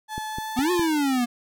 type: tone with pitch glide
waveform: 35% pulse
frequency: 864 to 874.5 Hz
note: A5 to A5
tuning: -32 to -11 cents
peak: -28 dBFS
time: 0.08-0.89 s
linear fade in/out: 50 ms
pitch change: +21 cents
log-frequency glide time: 0.28-0.53 s
type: click train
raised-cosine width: 3 ms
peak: -20 dBFS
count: 4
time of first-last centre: 0.18-0.795 s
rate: 4.88 Hz
type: exponential two-way sweep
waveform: square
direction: up then down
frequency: 236 to 365.9 to 236 Hz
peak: -21 dBFS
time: 0.56-1.26 s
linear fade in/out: 20 ms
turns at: 0.71 s
effects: none